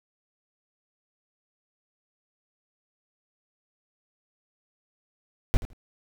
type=noise with echo; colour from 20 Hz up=brown; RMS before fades=-18 dBFS; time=5.54-5.57 s; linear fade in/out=0 ms; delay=81 ms; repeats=2; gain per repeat=-15 dB; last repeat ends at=5.732 s; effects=none